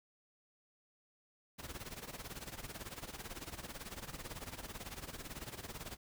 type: noise with tremolo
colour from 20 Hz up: pink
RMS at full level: -44 dBFS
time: 1.58-5.97 s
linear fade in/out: 20 ms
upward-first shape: sine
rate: 18 Hz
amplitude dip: 80%
effects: none